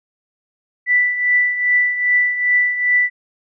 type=tone with tremolo; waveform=sine; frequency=1975.5 Hz; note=B6; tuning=in tune; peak=-10 dBFS; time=0.86-3.1 s; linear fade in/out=50 ms; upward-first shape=triangle; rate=2.5 Hz; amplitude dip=70%; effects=none